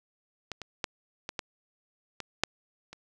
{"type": "clicks", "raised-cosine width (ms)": 0.2, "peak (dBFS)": [-18, -22, -12, -18, -15, -19, -6, -27], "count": 8, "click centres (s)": [0.517, 0.617, 0.842, 1.291, 1.392, 2.203, 2.436, 2.93], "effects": []}